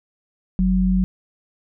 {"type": "tone pair together", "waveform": "sine", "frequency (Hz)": [47.28, 186.1], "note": ["F#1", "F#3"], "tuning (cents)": [38, 10], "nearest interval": "2 octaves", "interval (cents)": 2372, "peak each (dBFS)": [-20, -16], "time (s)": [0.59, 1.04], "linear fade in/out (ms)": 0, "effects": []}